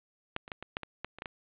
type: clicks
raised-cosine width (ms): 0.3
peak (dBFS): -15 / -28 / -20 / -24 / -15 / -22 / -19 / -30 / -21 / -21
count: 10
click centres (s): 0.364 / 0.479 / 0.518 / 0.626 / 0.769 / 0.833 / 1.046 / 1.186 / 1.221 / 1.258
effects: resampled to 8000 Hz + 8-bit